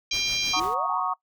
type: harmonic tone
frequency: 797 Hz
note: G5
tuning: 28 cents sharp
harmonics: 3 / 4 / 5 / 6 / 7 / 8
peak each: -29 / -30 / -31 / -32 / -32 / -33 dBFS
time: 0.11-0.6 s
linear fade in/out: 5 ms
type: noise with tremolo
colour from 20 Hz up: pink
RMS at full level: -39 dBFS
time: 0.12-0.75 s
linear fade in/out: 20 ms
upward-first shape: sine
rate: 6.3 Hz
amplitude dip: 60%
type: chord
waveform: sine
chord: D# minor seventh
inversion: first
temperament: equal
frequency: 740 / 932.3 / 1108.7 / 1244.5 Hz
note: F#5 / A#5 / C#6 / D#6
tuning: 0 / 0 / 0 / 0 cents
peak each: -30 / -31 / -27 / -31 dBFS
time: 0.53-1.14 s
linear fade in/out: 10 ms
type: exponential sweep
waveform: sine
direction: up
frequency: 290.5 to 1125 Hz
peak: -32 dBFS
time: 0.56-1.02 s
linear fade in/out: 10 ms
effects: noise-tail reverb RT60 0.1 s tail -21 dB re dry